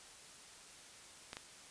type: clicks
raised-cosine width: 0.2 ms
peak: -26 dBFS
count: 2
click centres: 1.331 / 1.369 s
effects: white hiss -56 dBFS RMS until 1.7 s + resampled to 22050 Hz